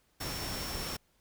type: tone in noise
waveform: sine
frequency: 5440 Hz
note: F8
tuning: 46 cents flat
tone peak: -42 dBFS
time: 0.2-0.97 s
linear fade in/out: 10 ms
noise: pink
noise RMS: -38 dBFS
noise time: 0.2-0.97 s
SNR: -7 dB
effects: pink hiss -71 dBFS RMS until 1.2 s